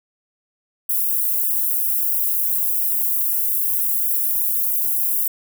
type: high-pass noise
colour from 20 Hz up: white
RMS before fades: -20 dBFS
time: 0.89-5.28 s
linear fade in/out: 5 ms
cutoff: 12000 Hz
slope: 24 dB/octave
effects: none